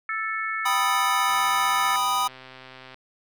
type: harmonic tone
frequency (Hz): 440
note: A4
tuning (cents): 0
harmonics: 3 / 4 / 5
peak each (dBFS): -29 / -30 / -31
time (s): 0.09-1.96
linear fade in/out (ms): 2
type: chord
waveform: square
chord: G augmented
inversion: none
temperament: equal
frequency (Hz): 784 / 987.8 / 1244.5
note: G5 / B5 / D#6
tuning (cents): 0 / 0 / 0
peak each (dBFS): -30 / -26 / -25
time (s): 0.65-2.28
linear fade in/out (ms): 10
type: click train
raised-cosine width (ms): 0.3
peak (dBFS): -27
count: 216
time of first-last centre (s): 1.29-2.944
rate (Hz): 130
effects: none